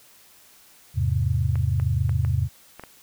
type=chord; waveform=sine; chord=E augmented; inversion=none; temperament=equal; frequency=82.41 / 103.83 / 130.81 Hz; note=E2 / G#2 / B#2; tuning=0 / 0 / 0 cents; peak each=-24 dBFS; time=0.94-2.49 s; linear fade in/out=50 ms
type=clicks; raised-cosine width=0.5 ms; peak=-23 dBFS; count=6; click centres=1.556 / 1.799 / 2.094 / 2.249 / 2.796 / 2.837 s
effects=white hiss -53 dBFS RMS until 3.02 s